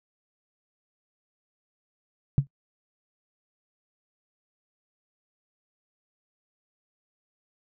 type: tone with exponential decay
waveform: sine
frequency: 138.59 Hz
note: C#3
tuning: in tune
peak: -12 dBFS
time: 2.38-2.47 s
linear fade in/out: 0 ms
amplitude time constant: 18 ms
effects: noise-tail reverb RT60 0.1 s tail -21 dB re dry